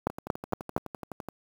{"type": "two click trains", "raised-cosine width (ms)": 1, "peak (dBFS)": [-22, -10], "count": [15, 4], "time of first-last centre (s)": [[0.1, 1.286], [0.07, 0.764]], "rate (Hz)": [11.8, 4.32], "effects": ["high-pass 80 Hz 12 dB/octave", "7-bit"]}